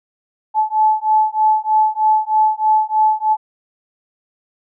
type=beating tone pair; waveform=sine; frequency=863 / 866.2 Hz; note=A5 / A5; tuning=-34 / -27 cents; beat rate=3.2 Hz; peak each=-15 dBFS; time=0.54-3.37 s; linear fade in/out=50 ms; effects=none